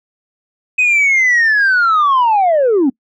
sine linear sweep, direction down, 2534 to 246.9 Hz, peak -7 dBFS, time 0.78-2.9 s, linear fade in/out 10 ms, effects noise-tail reverb RT60 0.1 s tail -24 dB re dry + tanh soft clip ceiling -7 dBFS

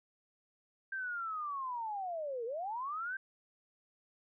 sine linear two-way sweep, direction down then up, 1588 to 444.4 to 1588 Hz, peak -36 dBFS, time 0.92-3.17 s, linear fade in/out 5 ms, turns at 2.45 s, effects none

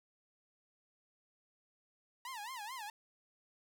sawtooth tone with vibrato, 932.3 Hz, A#5, in tune, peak -39 dBFS, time 2.25-2.9 s, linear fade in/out 2 ms, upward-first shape sine, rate 4.6 Hz, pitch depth 230 cents each way, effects none

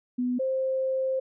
sine tone pair in turn, 248.3 / 526.1 Hz, B3 / C5, +9 / +9 cents, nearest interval octave + minor second, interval 1300 cents, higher second, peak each -24 dBFS, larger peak neither, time 0.18-0.39 / 0.39-1.2 s, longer second, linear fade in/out 10 ms, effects none

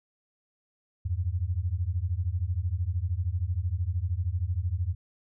sine beating tone pair, 82.6 / 95.6 Hz, E2 / G2, +4 / -43 cents, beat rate 13 Hz, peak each -29 dBFS, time 1.05-4.95 s, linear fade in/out 10 ms, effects none

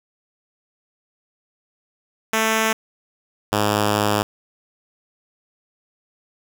5% pulse tone pair in turn, 221.2 / 104.39 Hz, A3 / G#2, +9 / +9 cents, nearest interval octave + minor second, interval 1300 cents, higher first, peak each -6 dBFS, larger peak neither, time 2.33-2.73 / 3.52-4.23 s, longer second, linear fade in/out 5 ms, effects none

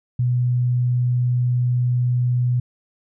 sine tone, 123.47 Hz, B2, in tune, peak -16 dBFS, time 0.19-2.6 s, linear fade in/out 5 ms, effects none

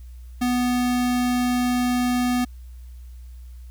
square tone, 246.9 Hz, B3, in tune, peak -20 dBFS, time 0.41-2.45 s, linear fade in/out 10 ms, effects added 61 Hz sine -37 dBFS peak until 3.7 s + white hiss -61 dBFS RMS until 3.7 s

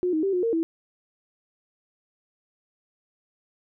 sine tone with pitch steps, 360.2 / 313.7 / 390.5 / 360.4 / 459.5 / 328 Hz, F#4 / D#4 / G4 / F#4 / A#4 / E4, -46 / +14 / -7 / -45 / -25 / -9 cents, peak -21 dBFS, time 0.03-0.63 s, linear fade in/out 0 ms, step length 100 ms, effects none

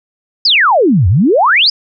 sine exponential two-way sweep, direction down then up, 5260 to 82.41 to 5260 Hz, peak -6 dBFS, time 0.45-1.7 s, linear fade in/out 5 ms, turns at 1.08 s, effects none

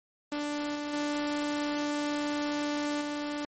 sawtooth tone with level steps, 293.7 Hz, D4, in tune, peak -27 / -29 / -25 / -28 dBFS, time 0.32-3.45 s, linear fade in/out 2 ms, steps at 0.75 / 0.93 / 3.01 s, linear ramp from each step 5 ms, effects MP3 32 kbps

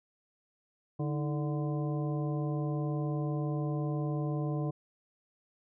harmonic tone with a mistuned harmonic, 146.83 Hz, D3, in tune, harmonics 1 / 2 / 3 / 4 / 5 / 7, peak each -31 / -37 / -41 / -43 / -45 / -48 dBFS, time 0.99-4.71 s, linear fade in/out 10 ms, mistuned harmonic 2, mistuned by +120 cents, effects none

